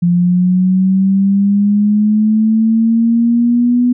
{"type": "linear sweep", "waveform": "sine", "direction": "up", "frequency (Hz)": [173, 246.9], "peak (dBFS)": -8, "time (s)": [0.02, 3.93], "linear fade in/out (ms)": 10, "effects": []}